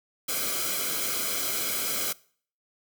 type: noise with comb filter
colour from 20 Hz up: white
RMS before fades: -29 dBFS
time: 0.28-2.13 s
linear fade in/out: 10 ms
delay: 1.1 ms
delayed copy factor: -0.8
effects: noise-tail reverb RT60 0.5 s tail -22 dB re dry